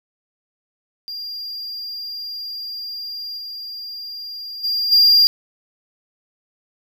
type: tone with level steps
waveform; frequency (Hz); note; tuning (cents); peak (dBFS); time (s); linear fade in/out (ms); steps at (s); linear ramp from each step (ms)
triangle; 4793; D8; +34; -26 / -28 / -17 / -8; 1.08-5.27; 0; 3.37 / 4.63 / 4.91; 20
effects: none